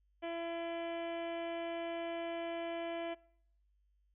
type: harmonic tone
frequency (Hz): 336.2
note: E4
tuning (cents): +34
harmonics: 1 / 2 / 3 / 4 / 5 / 6 / 7 / 8 / 9 / 10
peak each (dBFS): -42 / -40 / -52 / -57 / -53 / -55 / -52 / -62 / -54 / -64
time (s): 0.22-3.15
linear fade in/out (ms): 20
effects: noise-tail reverb RT60 0.7 s tail -23 dB re dry + added 50 Hz sine -70 dBFS peak until 4.14 s